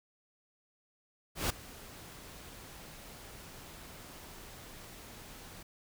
pink noise with ADSR envelope, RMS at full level -30 dBFS, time 1.35-5.63 s, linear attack 150 ms, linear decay 5 ms, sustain -20 dB, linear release 6 ms, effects none

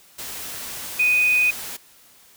sine tone in noise, 2489 Hz, D#7, in tune, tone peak -15 dBFS, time 0.99-1.51 s, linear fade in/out 10 ms, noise white, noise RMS -33 dBFS, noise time 0.18-1.77 s, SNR +15 dB, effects white hiss -52 dBFS RMS until 2.36 s

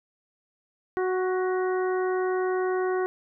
harmonic tone with a mistuned harmonic, 370 Hz, F#4, in tune, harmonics 1 / 2 / 3 / 4 / 5, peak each -24 / -33 / -35 / -37 / -40 dBFS, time 0.97-3.06 s, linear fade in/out 0 ms, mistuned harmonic 5, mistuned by +30 cents, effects none

